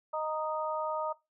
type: harmonic tone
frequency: 310.5 Hz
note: D#4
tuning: 3 cents flat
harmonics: 2 / 3 / 4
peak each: -34 / -35 / -37 dBFS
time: 0.13-1.13 s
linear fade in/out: 10 ms
effects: noise-tail reverb RT60 0.2 s tail -18 dB re dry